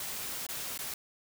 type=noise with dropouts; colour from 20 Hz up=white; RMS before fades=-38 dBFS; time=0-0.94 s; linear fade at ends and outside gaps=2 ms; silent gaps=0.467-0.488 / 0.777-0.789 s; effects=none